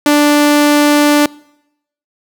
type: tone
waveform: sawtooth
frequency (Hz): 293.7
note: D4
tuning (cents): 0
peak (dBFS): -3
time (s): 0.06-1.26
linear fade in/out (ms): 2
effects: noise-tail reverb RT60 0.8 s tail -24 dB re dry